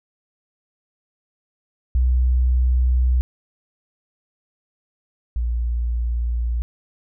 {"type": "tone pair in turn", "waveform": "sine", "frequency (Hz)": [62.5, 58.88], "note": ["B1", "A#1"], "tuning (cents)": [21, 18], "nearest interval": "minor second", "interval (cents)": 103, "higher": "first", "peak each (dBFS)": [-14, -19], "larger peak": "first", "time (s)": [[1.95, 3.21], [5.36, 6.62]], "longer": "neither", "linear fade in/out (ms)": 0, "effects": []}